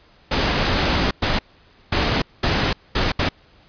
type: noise bursts at uneven times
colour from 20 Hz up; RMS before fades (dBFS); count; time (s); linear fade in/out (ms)
pink; -19; 6; 0.31-1.11 / 1.22-1.39 / 1.92-2.22 / 2.43-2.73 / 2.95-3.12 / 3.19-3.29; 5
effects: pink hiss -53 dBFS RMS until 3.68 s + resampled to 11025 Hz